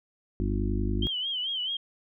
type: harmonic tone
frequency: 50.5 Hz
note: G#1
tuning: 48 cents flat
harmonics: 1 / 2 / 4 / 5 / 6 / 7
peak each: -28 / -31 / -34 / -35 / -36 / -36 dBFS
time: 0.4-1.07 s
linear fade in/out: 0 ms
type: tone with vibrato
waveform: sine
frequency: 3104 Hz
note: G7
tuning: 18 cents flat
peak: -28 dBFS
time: 1.02-1.77 s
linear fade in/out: 5 ms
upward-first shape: sine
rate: 4.6 Hz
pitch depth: 95 cents each way
effects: none